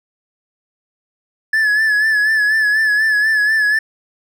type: tone with vibrato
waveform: triangle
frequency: 1725 Hz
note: A6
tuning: 35 cents flat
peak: -10 dBFS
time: 1.53-3.79 s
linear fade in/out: 5 ms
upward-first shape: sine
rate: 4.1 Hz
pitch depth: 52 cents each way
effects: none

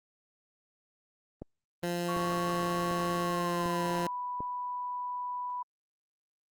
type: click train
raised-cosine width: 2 ms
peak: -26 dBFS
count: 5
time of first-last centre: 1.42-4.405 s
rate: 1.34 Hz
type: tone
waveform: 15% pulse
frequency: 174 Hz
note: F3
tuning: 6 cents flat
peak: -24 dBFS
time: 1.83-4.07 s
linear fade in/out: 2 ms
type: tone with pitch glide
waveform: sine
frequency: 1108.7 to 987.7 Hz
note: C#6 to B5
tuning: 0 to 0 cents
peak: -33 dBFS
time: 2.08-5.63 s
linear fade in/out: 10 ms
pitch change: -200 cents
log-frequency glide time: 3.2-3.85 s
effects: Opus 24 kbps

